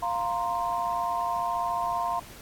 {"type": "chord", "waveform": "sine", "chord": "F suspended fourth", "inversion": "none", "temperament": "equal", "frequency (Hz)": [698.5, 932.3, 1046.5], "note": ["F5", "Bb5", "C6"], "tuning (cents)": [0, 0, 0], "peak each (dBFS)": -30, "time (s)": [0.02, 2.2], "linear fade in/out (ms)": 10, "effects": ["pink hiss -47 dBFS RMS until 2.41 s", "AAC 64 kbps"]}